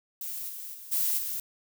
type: noise with level steps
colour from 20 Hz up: violet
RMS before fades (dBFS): -36 / -40 / -45 / -27 / -33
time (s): 0.21-1.4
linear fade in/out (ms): 2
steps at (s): 0.48 / 0.73 / 0.91 / 1.17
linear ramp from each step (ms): 20
effects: none